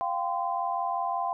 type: chord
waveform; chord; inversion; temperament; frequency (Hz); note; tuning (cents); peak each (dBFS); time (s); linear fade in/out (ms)
sine; F suspended second; none; equal with one note detuned; 698.5 / 784 / 1029.1; F5 / G5 / C6; 0 / 0 / -29; -31; 0.01-1.33; 0
effects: none